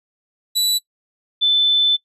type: tone pair in turn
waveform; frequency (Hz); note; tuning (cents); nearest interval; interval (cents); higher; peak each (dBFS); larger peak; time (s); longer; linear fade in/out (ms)
sawtooth / sine; 3951 / 3520; B7 / A7; 0 / 0; major second; 200; first; -12; neither; 0.55-0.79 / 1.41-1.97; second; 20
effects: noise-tail reverb RT60 0.1 s tail -23 dB re dry + resampled to 32000 Hz